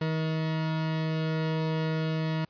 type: tone pair together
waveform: 40% pulse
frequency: 158.75 / 475.7 Hz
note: D#3 / A#4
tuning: +35 / +35 cents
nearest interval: octave + perfect fifth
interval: 1900 cents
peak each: -26 / -38 dBFS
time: 0.01-2.45 s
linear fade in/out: 5 ms
effects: pink hiss -67 dBFS RMS until 2.49 s + resampled to 11025 Hz